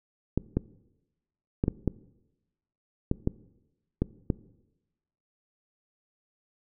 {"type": "clicks", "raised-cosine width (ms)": 3, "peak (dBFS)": -11, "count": 9, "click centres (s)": [0.376, 0.57, 1.639, 1.681, 1.877, 3.114, 3.274, 4.02, 4.302], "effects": ["noise-tail reverb RT60 1.0 s tail -20 dB re dry"]}